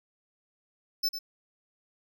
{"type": "tone with echo", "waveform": "square", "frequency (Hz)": 5274, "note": "E8", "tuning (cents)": 0, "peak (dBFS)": -25, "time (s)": [1.03, 1.09], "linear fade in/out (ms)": 10, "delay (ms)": 100, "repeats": 1, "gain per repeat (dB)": -9, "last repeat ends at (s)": 1.19, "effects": []}